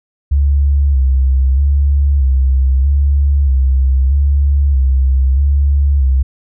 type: tone with vibrato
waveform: sine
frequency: 68.2 Hz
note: C#2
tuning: 28 cents flat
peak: -8 dBFS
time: 0.31-6.23 s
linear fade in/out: 10 ms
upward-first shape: square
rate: 0.79 Hz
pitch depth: 58 cents each way
effects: none